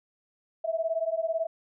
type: beating tone pair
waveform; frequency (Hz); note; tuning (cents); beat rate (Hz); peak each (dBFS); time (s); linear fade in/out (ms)
sine; 645 / 663; E5 / E5; -38 / +10; 18; -29; 0.64-1.47; 10
effects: none